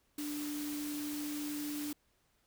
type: tone in noise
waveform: sine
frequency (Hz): 295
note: D4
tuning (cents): +8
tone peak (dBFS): -37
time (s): 0.18-1.93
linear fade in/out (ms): 5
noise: white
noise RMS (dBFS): -45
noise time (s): 0.18-1.93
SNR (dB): +5
effects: pink hiss -74 dBFS RMS until 2.46 s